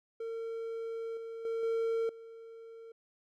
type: tone with level steps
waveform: triangle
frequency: 455.1 Hz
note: A#4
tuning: 42 cents flat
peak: -34 / -38 / -30 / -27 / -45 dBFS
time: 0.2-2.92 s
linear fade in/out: 5 ms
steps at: 1.17 / 1.45 / 1.63 / 2.09 s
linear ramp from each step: 2 ms
effects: none